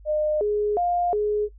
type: tone with pitch steps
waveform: sine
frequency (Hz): 608 / 417.3 / 704 / 418.9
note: D#5 / G#4 / F5 / G#4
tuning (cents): -40 / +8 / +14 / +15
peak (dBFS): -20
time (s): 0.05-1.49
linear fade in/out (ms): 50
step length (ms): 360
effects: noise-tail reverb RT60 0.1 s tail -21 dB re dry + added 50 Hz sine -44 dBFS peak until 1.58 s